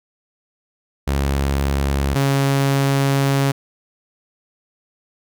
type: tone pair in turn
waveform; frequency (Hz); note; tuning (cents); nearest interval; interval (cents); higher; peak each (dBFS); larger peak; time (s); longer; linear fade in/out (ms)
sawtooth; 69.3 / 137.88; C#2 / C#3; 0 / -9; octave; 1191; second; -13 / -11; second; 1.07-2.15 / 2.15-3.52; second; 10
effects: none